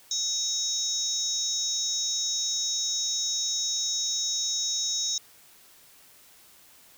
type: tone cluster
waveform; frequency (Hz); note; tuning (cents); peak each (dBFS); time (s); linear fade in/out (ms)
sine; 3783 / 5420 / 6120 / 6690; A#7 / E8 / G8 / G#8; +25 / +47 / -42 / +12; -31; 0.11-5.18; 2
effects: tanh soft clip ceiling -16 dBFS + white hiss -55 dBFS RMS until 6.97 s